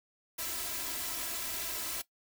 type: noise with comb filter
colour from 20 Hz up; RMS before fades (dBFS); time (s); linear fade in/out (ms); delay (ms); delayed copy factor
white; -37; 0.38-2.02; 10; 3; +0.85
effects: noise-tail reverb RT60 0.1 s tail -17 dB re dry